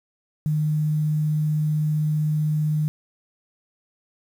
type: tone with quantisation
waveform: sine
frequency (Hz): 152.6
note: D#3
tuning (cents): -33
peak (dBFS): -19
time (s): 0.46-2.88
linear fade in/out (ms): 0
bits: 8
effects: none